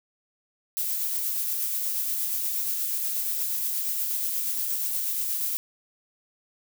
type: noise with tremolo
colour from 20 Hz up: violet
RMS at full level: -27 dBFS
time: 0.77-5.57 s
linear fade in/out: 0 ms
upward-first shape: sine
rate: 8.4 Hz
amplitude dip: 25%
effects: none